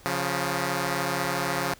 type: tone pair together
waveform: 5% pulse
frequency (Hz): 138.59 / 176.69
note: C#3 / F3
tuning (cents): 0 / +20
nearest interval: major third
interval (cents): 420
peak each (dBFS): -17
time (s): 0.06-1.74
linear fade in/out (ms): 0
effects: pink hiss -52 dBFS RMS until 1.79 s